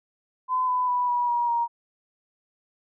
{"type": "tone with pitch steps", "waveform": "sine", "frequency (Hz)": [1017, 1001.3, 985.8, 970.5, 955.5, 940.7], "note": ["C6", "B5", "B5", "B5", "A#5", "A#5"], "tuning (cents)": [-50, 24, -3, -31, 43, 15], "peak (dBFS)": -21, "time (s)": [0.48, 1.68], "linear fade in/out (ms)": 50, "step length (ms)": 200, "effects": []}